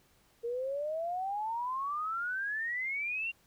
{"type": "exponential sweep", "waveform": "sine", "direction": "up", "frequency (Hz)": [460.5, 2794], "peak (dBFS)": -32, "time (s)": [0.43, 3.32], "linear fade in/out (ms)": 20, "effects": ["pink hiss -67 dBFS RMS until 3.46 s"]}